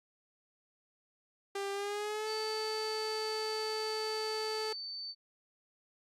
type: tone with pitch glide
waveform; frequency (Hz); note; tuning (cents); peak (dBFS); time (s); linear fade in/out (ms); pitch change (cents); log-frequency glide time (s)
sawtooth; 396.9 to 435.3; G4 to A4; +22 to -19; -31; 1.55-4.73; 5; +159; 1.72-2.28
type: tone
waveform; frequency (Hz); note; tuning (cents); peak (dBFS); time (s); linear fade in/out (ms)
sine; 4548; C#8; +44; -39; 2.25-5.15; 50
effects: low-pass 10000 Hz 12 dB/octave + Opus 48 kbps